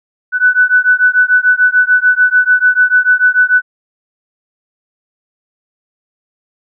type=beating tone pair; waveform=sine; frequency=1490 / 1496.8 Hz; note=F#6 / F#6; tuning=+12 / +20 cents; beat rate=6.8 Hz; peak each=-10 dBFS; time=0.32-3.62 s; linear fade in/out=50 ms; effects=none